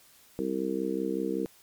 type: harmonic tone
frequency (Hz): 65.3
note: C2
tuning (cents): -3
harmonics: 3 / 4 / 5 / 6 / 7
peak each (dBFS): -35 / -35 / -32 / -36 / -33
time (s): 0.39-1.46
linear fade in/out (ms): 0
effects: white hiss -58 dBFS RMS until 1.62 s + MP3 96 kbps